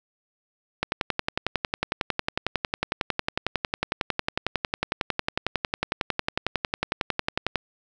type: click train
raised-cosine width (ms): 0.3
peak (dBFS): -7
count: 75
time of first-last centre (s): 0.83-7.557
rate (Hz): 11
effects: none